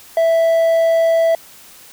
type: tone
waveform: triangle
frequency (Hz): 659.3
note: E5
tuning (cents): 0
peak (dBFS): -9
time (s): 0.17-1.35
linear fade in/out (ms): 2
effects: white hiss -42 dBFS RMS until 1.92 s